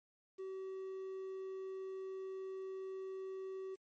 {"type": "tone with quantisation", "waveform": "triangle", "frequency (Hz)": 381.1, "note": "G4", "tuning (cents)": -49, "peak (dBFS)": -40, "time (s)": [0.38, 3.76], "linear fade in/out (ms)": 20, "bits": 11, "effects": ["MP3 32 kbps"]}